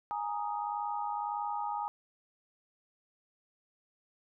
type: chord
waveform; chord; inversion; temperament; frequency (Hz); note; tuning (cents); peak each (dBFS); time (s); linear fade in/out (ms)
sine; Ab suspended second; none; equal; 830.6 / 932.3 / 1244.5; Ab5 / Bb5 / Eb6; 0 / 0 / 0; -35 / -37 / -40; 0.11-1.88; 0
effects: none